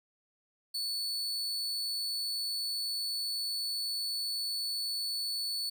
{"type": "tone", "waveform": "40% pulse", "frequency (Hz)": 4446, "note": "C#8", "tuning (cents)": 4, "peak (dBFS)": -31, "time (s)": [0.74, 5.7], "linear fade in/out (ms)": 10, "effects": []}